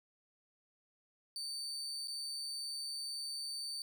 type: tone with dropouts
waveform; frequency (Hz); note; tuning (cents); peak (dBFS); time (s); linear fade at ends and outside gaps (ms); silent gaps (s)
35% pulse; 4571; D8; -48; -38; 1.36-3.82; 1; 2.074-2.081
effects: none